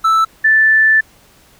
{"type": "tone pair in turn", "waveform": ["triangle", "sine"], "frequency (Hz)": [1318, 1759.3], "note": ["E6", "A6"], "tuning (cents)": [-1, -1], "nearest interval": "perfect fourth", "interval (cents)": 500, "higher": "second", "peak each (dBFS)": -7, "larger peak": "neither", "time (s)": [[0.04, 0.25], [0.44, 1.01]], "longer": "second", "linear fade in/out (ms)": 10, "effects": ["pink hiss -48 dBFS RMS until 1.59 s"]}